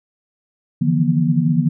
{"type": "tone cluster", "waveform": "sine", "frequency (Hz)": [147.8, 161.8, 172.1, 239.3], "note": ["D3", "E3", "F3", "A#3"], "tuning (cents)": [11, -32, -25, 46], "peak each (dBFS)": -19, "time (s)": [0.81, 1.69], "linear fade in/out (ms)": 10, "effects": []}